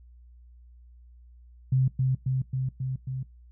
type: tone with echo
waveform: sine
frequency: 130.7 Hz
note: C3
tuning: 1 cent flat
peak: -19 dBFS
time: 1.72-1.88 s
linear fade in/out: 5 ms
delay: 270 ms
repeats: 5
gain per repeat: -2 dB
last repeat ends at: 3.23 s
effects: noise-tail reverb RT60 0.2 s tail -22 dB re dry + added 60 Hz sine -49 dBFS peak until 3.51 s